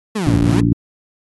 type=linear two-way sweep; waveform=30% pulse; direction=down then up; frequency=228.2 to 45 to 228.2 Hz; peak=-15 dBFS; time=0.15-0.61 s; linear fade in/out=10 ms; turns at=0.42 s
type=harmonic tone; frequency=57.6 Hz; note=A#1; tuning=20 cents flat; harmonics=1 / 2 / 3 / 4 / 5 / 6; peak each=-25 / -16 / -20 / -23 / -16 / -26 dBFS; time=0.27-0.73 s; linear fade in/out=0 ms
effects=AAC 32 kbps